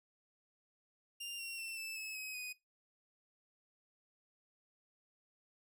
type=tone with pitch steps; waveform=sawtooth; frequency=2794 / 2741 / 2689 / 2639 / 2589 / 2540 / 2492 Hz; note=F7 / F7 / E7 / E7 / E7 / D#7 / D#7; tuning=0 / -33 / +34 / +1 / -32 / +35 / +2 cents; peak=-39 dBFS; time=1.2-2.53 s; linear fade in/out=10 ms; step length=190 ms; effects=noise-tail reverb RT60 0.2 s tail -20 dB re dry